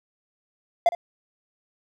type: tone with echo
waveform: triangle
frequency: 689 Hz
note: F5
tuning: 24 cents flat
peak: -12 dBFS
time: 0.86-0.89 s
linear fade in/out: 2 ms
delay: 60 ms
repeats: 1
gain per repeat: -14 dB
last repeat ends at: 0.95 s
effects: none